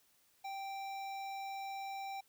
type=tone with notch filter; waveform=square; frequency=783 Hz; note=G5; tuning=2 cents flat; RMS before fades=-43 dBFS; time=0.44-2.21 s; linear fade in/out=10 ms; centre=10000 Hz; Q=0.75; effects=white hiss -71 dBFS RMS until 2.28 s